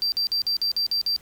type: tone bursts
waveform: sine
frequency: 4699 Hz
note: D8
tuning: in tune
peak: -18 dBFS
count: 8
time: 0.02-1.163 s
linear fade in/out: 0 ms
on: 100 ms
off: 49 ms
effects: tanh soft clip ceiling -20 dBFS + pink hiss -53 dBFS RMS until 1.21 s